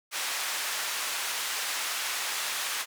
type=band-pass noise; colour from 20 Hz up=pink; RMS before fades=-32 dBFS; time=0.11-2.86 s; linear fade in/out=50 ms; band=1200 to 13000 Hz; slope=12 dB/octave; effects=none